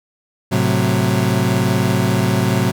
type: chord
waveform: 30% pulse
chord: F# diminished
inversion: first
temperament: equal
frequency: 110 / 130.81 / 185 Hz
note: A2 / C3 / F#3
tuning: 0 / 0 / 0 cents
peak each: -16 dBFS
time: 0.51-2.72 s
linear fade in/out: 20 ms
effects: none